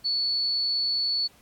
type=tone; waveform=sine; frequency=4435 Hz; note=C#8; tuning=in tune; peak=-23 dBFS; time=0.04-1.28 s; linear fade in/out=20 ms; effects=pink hiss -58 dBFS RMS until 1.41 s + AAC 64 kbps